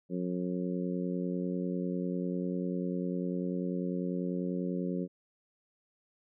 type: harmonic tone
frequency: 90.1 Hz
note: F#2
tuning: 45 cents flat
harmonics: 2 / 3 / 4 / 5 / 6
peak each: -33 / -37 / -39 / -41 / -43 dBFS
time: 0.09-5.08 s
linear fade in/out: 50 ms
effects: none